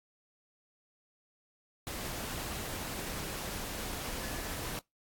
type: tone in noise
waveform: sine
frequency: 1716 Hz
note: A6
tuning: 44 cents flat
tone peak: -49 dBFS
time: 4.21-4.52 s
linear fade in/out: 0 ms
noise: pink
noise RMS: -39 dBFS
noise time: 1.87-4.79 s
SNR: -13 dB
effects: noise-tail reverb RT60 0.2 s tail -26 dB re dry + AAC 64 kbps